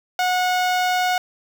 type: tone with notch filter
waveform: sawtooth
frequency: 730 Hz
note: F#5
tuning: 24 cents flat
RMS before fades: -20 dBFS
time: 0.19-1.18 s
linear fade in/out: 2 ms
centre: 10000 Hz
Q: 0.8
effects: none